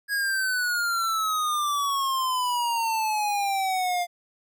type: exponential sweep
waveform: square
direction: down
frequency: 1661.2 to 698.5 Hz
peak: -24 dBFS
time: 0.08-4.07 s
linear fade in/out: 50 ms
effects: none